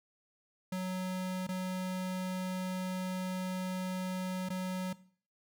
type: tone with dropouts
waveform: square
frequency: 185 Hz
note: F#3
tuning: in tune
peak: -34 dBFS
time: 0.72-4.93 s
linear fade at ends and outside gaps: 5 ms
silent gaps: 1.469-1.488 / 4.489-4.501 s
effects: noise-tail reverb RT60 0.5 s tail -18 dB re dry